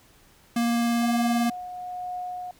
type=tone with vibrato; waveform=square; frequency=235.1 Hz; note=A#3; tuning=15 cents sharp; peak=-22 dBFS; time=0.56-1.5 s; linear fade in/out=5 ms; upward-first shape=triangle; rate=18 Hz; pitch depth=9 cents each way
type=tone with tremolo; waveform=sine; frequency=724 Hz; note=F#5; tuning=38 cents flat; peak=-29 dBFS; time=1.02-2.51 s; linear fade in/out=2 ms; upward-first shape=triangle; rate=1.1 Hz; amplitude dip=45%
effects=pink hiss -57 dBFS RMS until 2.59 s